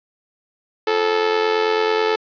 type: tone with amplitude modulation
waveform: sawtooth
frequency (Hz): 436.1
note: A4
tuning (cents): -15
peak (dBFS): -9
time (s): 0.87-2.16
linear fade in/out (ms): 5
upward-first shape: sine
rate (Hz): 89.2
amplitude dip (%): 70
effects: resampled to 11025 Hz + 8-bit